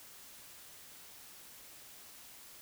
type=silence; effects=white hiss -54 dBFS RMS until 2.61 s